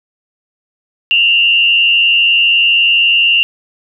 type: tone with frequency modulation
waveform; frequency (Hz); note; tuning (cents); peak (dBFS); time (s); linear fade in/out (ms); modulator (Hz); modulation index
sine; 2792; F7; -1; -7; 1.11-3.43; 0; 96.1; 0.9
effects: none